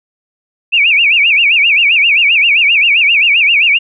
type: tone with vibrato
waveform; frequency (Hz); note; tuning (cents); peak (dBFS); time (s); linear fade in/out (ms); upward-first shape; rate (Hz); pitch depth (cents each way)
sine; 2513; D#7; +17; -6; 0.72-3.79; 20; sine; 7.6; 210
effects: none